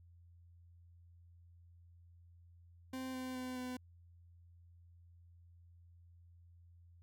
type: tone with pitch steps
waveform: 40% pulse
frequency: 260 / 257.3 / 254.6 / 252 Hz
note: C4 / C4 / C4 / B3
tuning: -11 / -29 / -47 / +35 cents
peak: -40 dBFS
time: 2.93-3.77 s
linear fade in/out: 5 ms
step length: 210 ms
effects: added 86 Hz sine -59 dBFS peak until 7.02 s